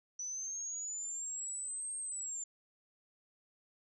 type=linear two-way sweep; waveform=sine; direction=up then down; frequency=5920 to 8500 to 7120 Hz; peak=-38 dBFS; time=0.19-2.44 s; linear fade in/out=5 ms; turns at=1.97 s; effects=none